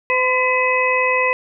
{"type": "harmonic tone with a mistuned harmonic", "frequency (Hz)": 510, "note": "C5", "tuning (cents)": -44, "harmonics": [1, 2, 4, 5], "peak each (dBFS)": [-20, -20, -20, -20], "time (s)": [0.1, 1.33], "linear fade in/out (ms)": 0, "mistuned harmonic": 4, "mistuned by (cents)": -31, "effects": []}